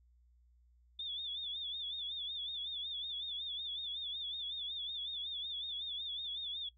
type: tone with vibrato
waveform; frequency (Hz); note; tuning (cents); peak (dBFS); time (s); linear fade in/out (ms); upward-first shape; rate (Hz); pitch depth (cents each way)
sine; 3520; A7; 0; -38; 0.99-6.69; 5; sine; 5.4; 93
effects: noise-tail reverb RT60 0.1 s tail -17 dB re dry + added 60 Hz sine -64 dBFS peak until 6.77 s